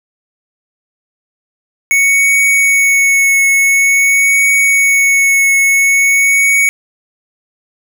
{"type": "tone with vibrato", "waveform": "square", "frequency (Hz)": 2217, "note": "C#7", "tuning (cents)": 0, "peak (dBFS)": -8, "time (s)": [1.91, 6.69], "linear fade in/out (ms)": 0, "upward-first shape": "triangle", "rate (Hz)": 0.48, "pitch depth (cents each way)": 17, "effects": []}